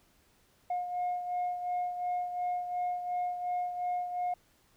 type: beating tone pair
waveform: sine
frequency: 716 / 718.8 Hz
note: F5 / F5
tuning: +43 / +50 cents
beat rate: 2.8 Hz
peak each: -30 / -37 dBFS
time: 0.7-4.34 s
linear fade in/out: 5 ms
effects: tanh soft clip ceiling -27 dBFS + pink hiss -67 dBFS RMS until 4.76 s